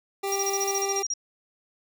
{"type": "tone", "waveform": "25% pulse", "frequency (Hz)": 394.2, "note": "G4", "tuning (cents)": 10, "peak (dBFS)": -23, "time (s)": [0.23, 1.03], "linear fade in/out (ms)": 10}
{"type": "noise", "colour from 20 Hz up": "blue", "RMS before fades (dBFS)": -40, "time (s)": [0.26, 0.83], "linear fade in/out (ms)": 20}
{"type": "tone bursts", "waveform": "sine", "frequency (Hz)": 5700, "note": "F8", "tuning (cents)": 34, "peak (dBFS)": -25, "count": 12, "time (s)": [0.32, 1.138], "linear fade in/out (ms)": 2, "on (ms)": 37, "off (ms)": 34}
{"effects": []}